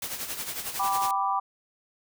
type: noise with tremolo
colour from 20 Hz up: white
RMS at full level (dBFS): -32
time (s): 0.02-1.11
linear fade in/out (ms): 2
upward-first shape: sine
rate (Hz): 11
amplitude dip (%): 60
type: chord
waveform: sine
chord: G major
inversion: none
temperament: equal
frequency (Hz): 784 / 987.8 / 1174.7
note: G5 / B5 / D6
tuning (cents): 0 / 0 / 0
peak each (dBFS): -28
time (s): 0.79-1.4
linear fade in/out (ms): 10
effects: none